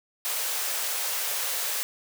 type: high-pass noise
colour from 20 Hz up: white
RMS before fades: -29 dBFS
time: 0.25-1.83 s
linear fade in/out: 0 ms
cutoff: 440 Hz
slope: 48 dB/octave
effects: none